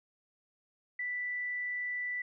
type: tone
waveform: sine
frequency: 1975.5 Hz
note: B6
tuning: in tune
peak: -33 dBFS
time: 0.99-2.22 s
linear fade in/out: 5 ms
effects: none